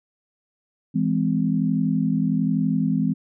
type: chord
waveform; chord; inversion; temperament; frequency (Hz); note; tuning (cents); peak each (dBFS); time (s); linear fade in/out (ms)
sine; E augmented; none; just; 164.81 / 206 / 257.5; E3 / G#3 / B#3; 0 / -14 / -28; -23; 0.94-3.14; 20
effects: none